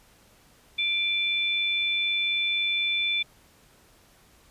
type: tone pair together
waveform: sine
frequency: 2363 / 3502 Hz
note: D7 / A7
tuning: +10 / -9 cents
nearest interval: perfect fifth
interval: 681 cents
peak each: -26 dBFS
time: 0.78-3.23 s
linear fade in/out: 10 ms
effects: pink hiss -58 dBFS RMS until 4.5 s + resampled to 32000 Hz